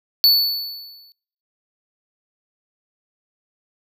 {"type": "tone with exponential decay", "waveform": "square", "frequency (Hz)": 4460, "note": "C#8", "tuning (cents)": 10, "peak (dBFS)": -9, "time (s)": [0.24, 1.12], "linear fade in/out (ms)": 0, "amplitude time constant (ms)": 190, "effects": ["noise-tail reverb RT60 0.7 s tail -26 dB re dry"]}